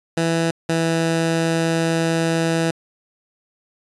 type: tone pair in turn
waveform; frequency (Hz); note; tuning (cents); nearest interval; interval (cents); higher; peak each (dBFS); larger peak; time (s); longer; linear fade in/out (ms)
15% pulse; 165.3 / 164.45; E3 / E3; +5 / -4; unison; 9; first; -11; neither; 0.17-0.51 / 0.69-2.71; second; 5
effects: resampled to 24000 Hz